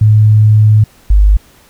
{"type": "tone pair in turn", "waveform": "sine", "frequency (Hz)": [107.2, 50.59], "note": ["A2", "G#1"], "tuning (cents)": [-45, -45], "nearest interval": "octave + minor second", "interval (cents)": 1300, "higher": "first", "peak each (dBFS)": -3, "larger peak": "neither", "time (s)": [[0.01, 0.84], [1.1, 1.37]], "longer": "first", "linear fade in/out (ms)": 5, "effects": ["pink hiss -45 dBFS RMS until 1.69 s"]}